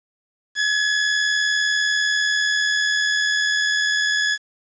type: tone with amplitude modulation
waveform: sawtooth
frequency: 1695 Hz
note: G#6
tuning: 35 cents sharp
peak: -12 dBFS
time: 0.55-4.38 s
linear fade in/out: 50 ms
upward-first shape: sine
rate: 80.1 Hz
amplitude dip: 45%
effects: resampled to 16000 Hz + 8-bit